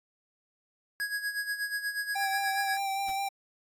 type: tone with tremolo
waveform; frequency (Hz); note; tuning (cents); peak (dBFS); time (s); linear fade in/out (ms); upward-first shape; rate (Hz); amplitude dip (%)
square; 1659; G#6; -2; -29; 1-2.77; 0; sine; 8.3; 70
type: tone with vibrato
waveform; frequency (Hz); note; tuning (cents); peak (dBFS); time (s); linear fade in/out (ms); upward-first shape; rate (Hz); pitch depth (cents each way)
square; 784; G5; 0; -30; 2.15-3.29; 10; sine; 4.9; 20
type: noise with exponential decay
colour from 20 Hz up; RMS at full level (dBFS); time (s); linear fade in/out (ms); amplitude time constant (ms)
pink; -42; 3.08-3.18; 5; 21
effects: AAC 64 kbps